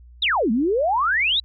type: exponential two-way sweep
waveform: sine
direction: down then up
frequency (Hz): 4012 to 207.7 to 4012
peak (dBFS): -17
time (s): 0.22-1.4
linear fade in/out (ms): 5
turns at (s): 0.51
effects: added 60 Hz sine -43 dBFS peak until 1.44 s